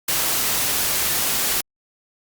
white noise, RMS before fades -21 dBFS, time 0.08-1.61 s, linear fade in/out 5 ms, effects Opus 48 kbps

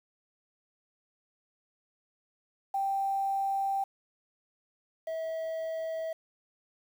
sine / triangle tone pair in turn, 784 / 646.7 Hz, G5 / E5, 0 / -33 cents, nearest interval minor third, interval 333 cents, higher first, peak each -27 / -30 dBFS, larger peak first, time 2.74-3.84 / 5.07-6.13 s, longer first, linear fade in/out 5 ms, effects 9-bit

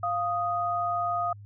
sine tone pair together, 698.5 / 1244.5 Hz, F5 / D#6, 0 / 0 cents, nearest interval minor seventh, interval 1000 cents, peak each -28 dBFS, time 0.03-1.33 s, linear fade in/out 5 ms, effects added 102 Hz sine -43 dBFS peak until 1.45 s

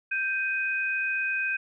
sine tone pair together, 1568 / 2502 Hz, G6 / D#7, 0 / +9 cents, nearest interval minor sixth, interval 809 cents, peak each -28 dBFS, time 0.11-1.57 s, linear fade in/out 10 ms, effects none

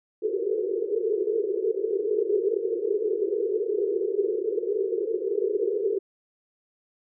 pink band-pass noise, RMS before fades -26 dBFS, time 0.22-5.99 s, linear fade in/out 10 ms, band 370 to 460 Hz, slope 96 dB/octave, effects none

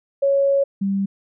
sine tone pair in turn, 554.4 / 196.4 Hz, C#5 / G3, 0 / +4 cents, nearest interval octave + tritone, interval 1796 cents, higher first, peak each -14 / -18 dBFS, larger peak first, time 0.22-0.64 / 0.81-1.06 s, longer first, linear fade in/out 10 ms, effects none

